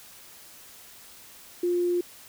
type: tone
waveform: sine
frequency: 352 Hz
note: F4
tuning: 14 cents sharp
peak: -22 dBFS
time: 1.63-2.01 s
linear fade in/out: 5 ms
effects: white hiss -49 dBFS RMS until 2.28 s

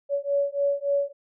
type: beating tone pair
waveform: sine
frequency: 563 / 566.5 Hz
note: C#5 / C#5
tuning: +27 / +37 cents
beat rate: 3.5 Hz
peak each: -25 dBFS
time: 0.09-1.13 s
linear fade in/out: 50 ms
effects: none

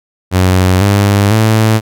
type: tone with pitch steps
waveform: sawtooth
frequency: 92.5 / 100.87 / 110 Hz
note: F#2 / G2 / A2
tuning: 0 / +50 / 0 cents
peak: -3 dBFS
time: 0.31-1.81 s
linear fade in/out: 50 ms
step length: 500 ms
effects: none

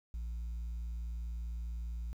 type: tone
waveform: sine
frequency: 57.6 Hz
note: A#1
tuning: 20 cents flat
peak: -34 dBFS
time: 0.14-2.13 s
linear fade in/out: 0 ms
effects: tanh soft clip ceiling -36 dBFS + 11-bit

